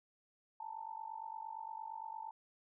sine tone with amplitude modulation, 889 Hz, A5, 18 cents sharp, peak -39 dBFS, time 0.6-2.31 s, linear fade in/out 5 ms, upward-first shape sine, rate 48.7 Hz, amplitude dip 90%, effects none

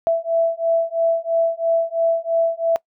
sine beating tone pair, 662 / 665 Hz, E5 / E5, +7 / +15 cents, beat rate 3 Hz, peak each -19 dBFS, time 0.07-2.76 s, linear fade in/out 0 ms, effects noise-tail reverb RT60 0.1 s tail -23 dB re dry

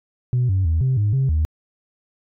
sine tone with pitch steps, 124.3 / 94.9 / 80.9 / 130.7 / 103.8 / 134 / 77.6 Hz, B2 / F#2 / E2 / C3 / G#2 / C3 / D#2, +12 / +44 / -32 / -1 / 0 / +42 / -4 cents, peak -14 dBFS, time 0.33-1.45 s, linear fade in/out 0 ms, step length 160 ms, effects tanh soft clip ceiling -13 dBFS

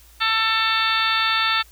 harmonic tone with a mistuned harmonic, 445 Hz, A4, 20 cents sharp, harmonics 2 / 3 / 4 / 5 / 6 / 7 / 8 / 9 / 10, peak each -30 / -22 / -25 / -29 / -26 / -34 / -24 / -33 / -29 dBFS, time 0.2-1.63 s, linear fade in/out 20 ms, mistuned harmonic 9, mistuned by -50 cents, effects added 57 Hz sine -49 dBFS peak until 1.71 s + white hiss -52 dBFS RMS until 1.71 s

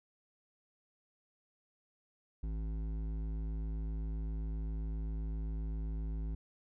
sine tone with hard clipping, 53.8 Hz, A1, 38 cents flat, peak -37 dBFS, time 2.43-6.35 s, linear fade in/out 5 ms, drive 11 dB, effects none

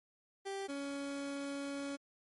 30% pulse tone pair in turn, 392 / 280.3 Hz, G4 / C#4, 0 / +19 cents, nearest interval tritone, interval 581 cents, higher first, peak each -36 / -36 dBFS, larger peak neither, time 0.45-0.68 / 0.68-1.97 s, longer second, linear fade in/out 20 ms, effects MP3 48 kbps

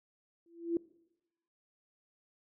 sine tone with exponential growth, 337.7 Hz, E4, 42 cents sharp, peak -25 dBFS, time 0.46-0.77 s, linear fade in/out 2 ms, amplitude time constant 66 ms, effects noise-tail reverb RT60 0.9 s tail -22 dB re dry

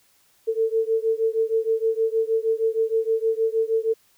sine beating tone pair, 445 / 451.4 Hz, A4 / A4, +20 / +44 cents, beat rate 6.4 Hz, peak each -22 / -23 dBFS, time 0.47-3.94 s, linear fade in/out 20 ms, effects white hiss -61 dBFS RMS until 4.17 s

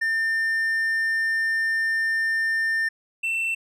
triangle tone pair in turn, 1800 / 2685 Hz, A6 / E7, +39 / +31 cents, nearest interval perfect fifth, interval 692 cents, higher second, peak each -19 / -21 dBFS, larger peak first, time 0.01-2.89 / 3.23-3.55 s, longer first, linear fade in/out 10 ms, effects resampled to 32000 Hz

